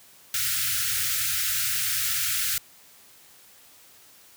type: band-stop noise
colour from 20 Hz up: white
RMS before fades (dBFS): -26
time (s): 0.34-2.58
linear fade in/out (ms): 2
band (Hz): 140 to 1300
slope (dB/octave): 96
effects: white hiss -53 dBFS RMS until 4.36 s + high-pass 60 Hz 12 dB/octave